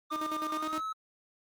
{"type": "tone with pitch glide", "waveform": "triangle", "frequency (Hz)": [1200, 1293.6], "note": ["D6", "E6"], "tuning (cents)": [37, -33], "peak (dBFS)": -31, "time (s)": [0.1, 0.93], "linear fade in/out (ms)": 10, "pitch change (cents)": 130, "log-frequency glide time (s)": [0.55, 0.78]}
{"type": "tone with tremolo", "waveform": "sawtooth", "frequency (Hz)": 311.1, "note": "D#4", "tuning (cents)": 0, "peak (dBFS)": -30, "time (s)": [0.11, 0.81], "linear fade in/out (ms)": 20, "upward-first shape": "square", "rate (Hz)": 9.7, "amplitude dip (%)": 70}
{"effects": ["Opus 24 kbps"]}